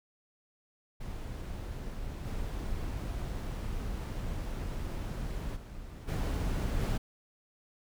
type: noise with level steps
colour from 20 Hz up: brown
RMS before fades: -39 / -36 / -44 / -31 / -29 dBFS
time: 1-6.98 s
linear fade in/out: 10 ms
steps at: 2.24 / 5.55 / 6.07 / 6.79 s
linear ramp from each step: 20 ms
effects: none